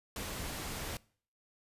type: noise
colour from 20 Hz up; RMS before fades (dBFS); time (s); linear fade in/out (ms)
pink; -40; 0.16-0.97; 2
effects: noise-tail reverb RT60 0.5 s tail -23 dB re dry + resampled to 32000 Hz